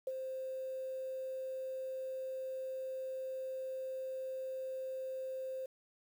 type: tone with ADSR envelope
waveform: sine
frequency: 523.3 Hz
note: C5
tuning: in tune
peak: -33 dBFS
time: 0.07-5.66 s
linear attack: 4 ms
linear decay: 36 ms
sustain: -5 dB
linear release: 5 ms
effects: 10-bit